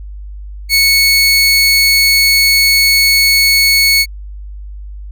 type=tone pair together; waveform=45% pulse; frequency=2210 / 4420 Hz; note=C#7 / C#8; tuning=-6 / -6 cents; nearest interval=octave; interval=1200 cents; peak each=-10 dBFS; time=0.69-4.06 s; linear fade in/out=50 ms; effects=added 50 Hz sine -25 dBFS peak until 5.11 s